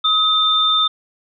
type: tone pair together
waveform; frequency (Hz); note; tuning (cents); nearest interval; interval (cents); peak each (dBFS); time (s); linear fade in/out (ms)
sine; 1268 / 3589; D#6 / A7; +32 / +34; octave + tritone; 1802; -18 / -14; 0.04-0.88; 10
effects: none